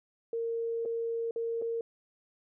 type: tone with dropouts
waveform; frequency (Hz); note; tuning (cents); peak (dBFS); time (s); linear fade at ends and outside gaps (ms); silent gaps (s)
sine; 460.7; A#4; -20; -30; 0.33-1.81; 2; 0.852-0.857 / 1.31-1.36 / 1.616-1.621
effects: none